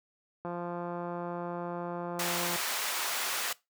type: click train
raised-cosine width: 1 ms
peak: -24 dBFS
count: 368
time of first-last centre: 0.45-2.559 s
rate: 174 Hz
type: high-pass noise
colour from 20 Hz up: pink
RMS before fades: -33 dBFS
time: 2.19-3.53 s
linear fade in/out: 5 ms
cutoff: 900 Hz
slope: 12 dB/octave
effects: noise-tail reverb RT60 0.2 s tail -20 dB re dry + high-pass 80 Hz 12 dB/octave